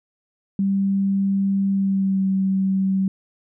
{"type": "tone with pitch glide", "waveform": "sine", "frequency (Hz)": [196, 191.86], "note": ["G3", "G3"], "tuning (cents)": [0, -37], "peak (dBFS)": -17, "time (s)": [0.59, 3.08], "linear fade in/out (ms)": 2, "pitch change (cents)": -37, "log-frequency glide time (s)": [1.7, 2.25], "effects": []}